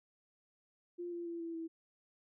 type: tone with pitch steps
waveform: sine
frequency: 349.6 / 344 / 338.5 / 333 / 327.7 Hz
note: F4 / F4 / E4 / E4 / E4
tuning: +2 / -26 / +46 / +18 / -10 cents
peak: -39 dBFS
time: 0.98-1.68 s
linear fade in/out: 20 ms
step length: 140 ms
effects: none